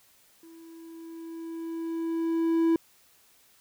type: tone with level ramp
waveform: triangle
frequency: 329.6 Hz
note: E4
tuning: in tune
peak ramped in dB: -46 to -17 dBFS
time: 0.43-2.76 s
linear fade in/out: 2 ms
effects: white hiss -61 dBFS RMS until 3.6 s